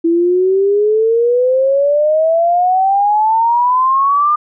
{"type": "exponential sweep", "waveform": "sine", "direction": "up", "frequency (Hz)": [329.6, 1214], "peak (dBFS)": -9, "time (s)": [0.04, 4.36], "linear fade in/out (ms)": 10, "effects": []}